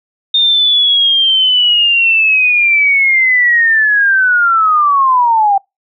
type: linear sweep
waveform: sine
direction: down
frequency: 3656 to 776 Hz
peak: -7 dBFS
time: 0.34-5.58 s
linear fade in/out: 5 ms
effects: noise-tail reverb RT60 0.2 s tail -26 dB re dry